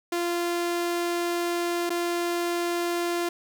sawtooth tone with dropouts, 346 Hz, F4, 16 cents flat, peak -21 dBFS, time 0.12-3.29 s, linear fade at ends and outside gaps 5 ms, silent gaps 1.895-1.902 s, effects none

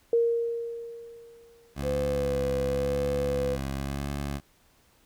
sine tone with exponential decay, 466.2 Hz, A#4, in tune, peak -18 dBFS, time 0.13-1.74 s, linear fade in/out 2 ms, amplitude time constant 350 ms
15% pulse tone with vibrato, 69.3 Hz, C#2, in tune, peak -24 dBFS, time 1.75-4.41 s, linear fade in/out 50 ms, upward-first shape sine, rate 0.93 Hz, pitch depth 37 cents each way
sine tone with pitch glide, 509 to 501.4 Hz, C5 to B4, -48 to +26 cents, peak -26 dBFS, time 1.82-3.58 s, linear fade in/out 50 ms, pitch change -26 cents, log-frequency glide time 2.08-2.24 s
effects pink hiss -63 dBFS RMS until 5.05 s

